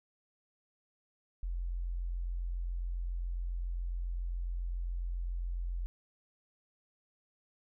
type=tone; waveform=sine; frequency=43.65 Hz; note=F1; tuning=in tune; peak=-33 dBFS; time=1.43-5.86 s; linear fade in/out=0 ms; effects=none